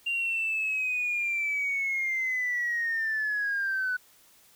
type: linear sweep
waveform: sine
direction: down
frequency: 2786 to 1482 Hz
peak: -25 dBFS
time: 0.06-3.97 s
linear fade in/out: 10 ms
effects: tanh soft clip ceiling -22 dBFS + white hiss -59 dBFS RMS until 4.55 s